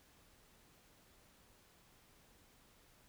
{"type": "silence", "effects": ["pink hiss -67 dBFS RMS until 3.08 s"]}